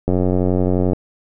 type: click train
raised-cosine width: 2 ms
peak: -5 dBFS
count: 79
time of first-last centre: 0.08-0.932 s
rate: 91.5 Hz
effects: none